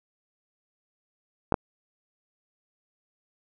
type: clicks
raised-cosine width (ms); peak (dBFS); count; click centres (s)
1; -7; 2; 1.523 / 1.542
effects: none